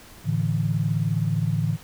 sine chord, A suspended fourth, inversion none, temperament equal with one note detuned, 110 / 145.57 / 164.81 Hz, A2 / D3 / E3, 0 / -15 / 0 cents, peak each -25 dBFS, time 0.24-1.78 s, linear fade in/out 50 ms, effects pink hiss -47 dBFS RMS until 1.83 s

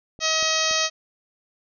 clicks, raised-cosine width 2 ms, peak -28 dBFS, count 3, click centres 0.191 / 0.427 / 0.711 s
harmonic tone, 636 Hz, D#5, 38 cents sharp, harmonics 1 / 2 / 3 / 4 / 5 / 6 / 7 / 8 / 9 / 10, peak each -29 / -29 / -29 / -29 / -29 / -29 / -29 / -29 / -29 / -29 dBFS, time 0.2-0.9 s, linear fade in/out 50 ms
effects none

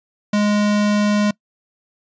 square tone, 207.7 Hz, G#3, in tune, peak -15 dBFS, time 0.33-1.31 s, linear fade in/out 5 ms, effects noise-tail reverb RT60 0.1 s tail -23 dB re dry + resampled to 16000 Hz

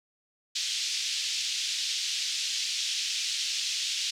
pink band-pass noise, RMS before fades -31 dBFS, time 0.55-4.11 s, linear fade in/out 10 ms, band 3000 to 6400 Hz, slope 24 dB/octave, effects none

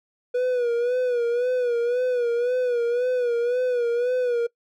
triangle tone with vibrato, 487.5 Hz, B4, 23 cents flat, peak -18 dBFS, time 0.34-4.47 s, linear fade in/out 10 ms, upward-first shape sine, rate 1.9 Hz, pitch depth 66 cents each way, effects noise-tail reverb RT60 0.1 s tail -23 dB re dry

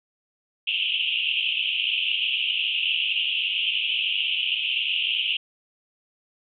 pink band-pass noise, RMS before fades -25 dBFS, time 0.67-5.37 s, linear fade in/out 5 ms, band 2600 to 3200 Hz, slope 96 dB/octave, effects none

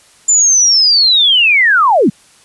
sine linear sweep, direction down, 7200 to 156.1 Hz, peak -6 dBFS, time 0.28-2.1 s, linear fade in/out 10 ms, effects white hiss -46 dBFS RMS until 2.44 s + resampled to 24000 Hz

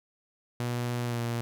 sawtooth tone with pitch glide, 121 to 118.03 Hz, B2 to A#2, -35 to +22 cents, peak -25 dBFS, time 0.6-1.41 s, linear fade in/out 0 ms, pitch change -43 cents, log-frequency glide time 1.03-1.2 s, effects none

